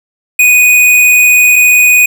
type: tone pair in turn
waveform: square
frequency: 2482 / 2482 Hz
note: D#7 / D#7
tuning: -5 / -5 cents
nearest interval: unison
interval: 0 cents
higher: neither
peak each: -4 dBFS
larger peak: neither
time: 0.39-1.56 / 1.56-2.06 s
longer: first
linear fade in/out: 5 ms
effects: none